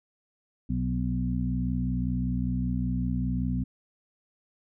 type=harmonic tone with a mistuned harmonic; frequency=62.3 Hz; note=B1; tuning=16 cents sharp; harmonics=1 / 2 / 3 / 4; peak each=-31 / -31 / -31 / -31 dBFS; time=0.69-3.64 s; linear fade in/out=10 ms; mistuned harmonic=3; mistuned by=-27 cents; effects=none